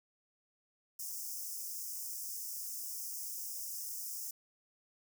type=high-pass noise; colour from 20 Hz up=white; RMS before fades=-42 dBFS; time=0.99-4.31 s; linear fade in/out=5 ms; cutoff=5100 Hz; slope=96 dB/octave; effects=none